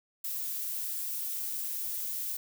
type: noise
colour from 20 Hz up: violet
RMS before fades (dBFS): -35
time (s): 0.24-2.37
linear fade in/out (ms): 5
effects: none